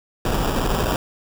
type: noise with sample-and-hold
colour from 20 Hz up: pink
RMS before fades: -21 dBFS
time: 0.25-0.96 s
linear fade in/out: 2 ms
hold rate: 2100 Hz
effects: none